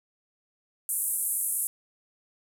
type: band-pass noise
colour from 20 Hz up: pink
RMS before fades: -29 dBFS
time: 0.89-1.67 s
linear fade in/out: 0 ms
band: 8800 to 13000 Hz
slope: 48 dB/octave
effects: none